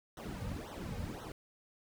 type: noise with flanger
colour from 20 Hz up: brown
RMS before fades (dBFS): -42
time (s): 0.17-1.32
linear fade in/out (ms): 2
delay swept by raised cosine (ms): 0.41 to 3.01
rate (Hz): 1.9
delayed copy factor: -1
effects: none